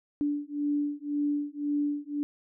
sine beating tone pair, 290.3 / 292.2 Hz, D4 / D4, -20 / -9 cents, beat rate 1.9 Hz, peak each -30 dBFS, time 0.21-2.23 s, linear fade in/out 0 ms, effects none

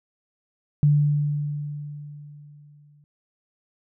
sine tone with exponential decay, 146.83 Hz, D3, in tune, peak -13 dBFS, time 0.83-3.04 s, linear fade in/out 0 ms, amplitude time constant 480 ms, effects none

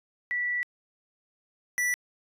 sine / square tone pair in turn, 1957 / 1964.1 Hz, B6 / B6, -16 / -10 cents, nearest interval unison, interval 6 cents, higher second, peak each -26 / -25 dBFS, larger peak second, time 0.31-0.63 / 1.78-1.94 s, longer first, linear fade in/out 0 ms, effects resampled to 32000 Hz

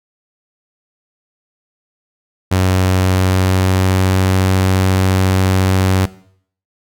sawtooth tone with pitch glide, 93.1 to 94.24 Hz, F#2 to F#2, +11 to +32 cents, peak -7 dBFS, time 2.51-6.06 s, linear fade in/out 10 ms, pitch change +21 cents, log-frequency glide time 2.97-4.39 s, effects noise-tail reverb RT60 0.6 s tail -18 dB re dry

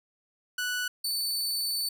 sawtooth tone pair in turn, 1480 / 4510 Hz, F#6 / C#8, 0 / +29 cents, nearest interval octave + perfect fifth, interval 1929 cents, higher second, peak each -25 dBFS, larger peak neither, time 0.58-0.88 / 1.04-1.89 s, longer second, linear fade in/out 5 ms, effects none

